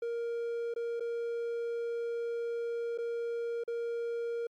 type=tone with dropouts; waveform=triangle; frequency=468.1 Hz; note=A#4; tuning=7 cents sharp; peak=-30 dBFS; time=0.02-4.47 s; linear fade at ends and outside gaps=5 ms; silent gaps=0.74-0.761 / 0.998-1.005 / 2.977-2.984 / 3.638-3.677 s; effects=MP3 96 kbps